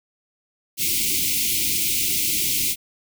white band-stop noise, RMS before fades -22 dBFS, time 0.77-2.76 s, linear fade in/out 50 ms, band 390 to 2100 Hz, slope 96 dB/octave, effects none

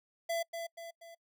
square tone with echo, 671 Hz, E5, 31 cents sharp, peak -32 dBFS, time 0.29-0.43 s, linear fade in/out 10 ms, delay 240 ms, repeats 3, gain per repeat -6 dB, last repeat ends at 1.15 s, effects noise-tail reverb RT60 0.1 s tail -26 dB re dry

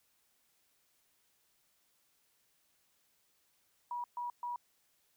sine tone bursts, 966 Hz, B5, 39 cents flat, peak -36 dBFS, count 3, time 3.91-4.56 s, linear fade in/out 2 ms, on 130 ms, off 130 ms, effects white hiss -74 dBFS RMS until 5.16 s

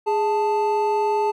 triangle tone pair together, 414.7 / 878.7 Hz, G#4 / A5, -3 / -3 cents, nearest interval octave + minor second, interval 1300 cents, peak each -19 / -19 dBFS, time 0.06-1.32 s, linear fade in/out 20 ms, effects none

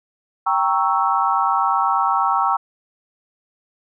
sine chord, G diminished seventh, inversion none, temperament equal, 784 / 932.3 / 1108.7 / 1318.5 Hz, G5 / Bb5 / Db6 / Fb6, 0 / 0 / 0 / 0 cents, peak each -21 dBFS, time 0.46-2.57 s, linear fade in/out 10 ms, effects none

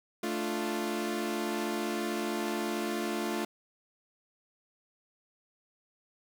sawtooth chord, D minor, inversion second, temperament equal, 220 / 293.7 / 349.2 Hz, A3 / D4 / F4, 0 / 0 / 0 cents, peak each -31 / -34 / -30 dBFS, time 0.23-3.45 s, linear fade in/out 5 ms, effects 10-bit

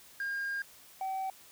sine tone pair in turn, 1613 / 765.2 Hz, G6 / G5, +49 / -42 cents, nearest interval octave + minor second, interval 1291 cents, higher first, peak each -30 / -30 dBFS, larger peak neither, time 0.2-0.62 / 1.01-1.3 s, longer first, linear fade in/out 2 ms, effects tanh soft clip ceiling -31 dBFS + white hiss -56 dBFS RMS until 1.51 s

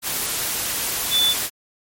sine tone in noise, 3489 Hz, A7, 15 cents flat, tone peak -15 dBFS, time 1.1-1.35 s, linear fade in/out 50 ms, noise white, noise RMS -24 dBFS, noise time 0.02-1.5 s, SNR +6 dB, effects MP3 64 kbps

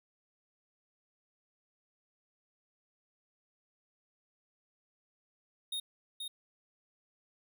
square tone with echo, 3713 Hz, A#7, 8 cents flat, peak -35 dBFS, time 5.72-5.8 s, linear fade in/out 5 ms, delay 480 ms, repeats 1, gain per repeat -4 dB, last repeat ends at 6.28 s, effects none

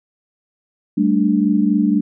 sine chord, G suspended second, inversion none, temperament equal, 196 / 220 / 293.7 Hz, G3 / A3 / D4, 0 / 0 / 0 cents, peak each -17 dBFS, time 0.97-2.01 s, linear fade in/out 10 ms, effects none

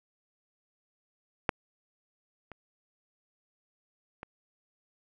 clicks, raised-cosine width 0.5 ms, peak -9 / -29 / -25 dBFS, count 3, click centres 1.492 / 2.517 / 4.231 s, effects none

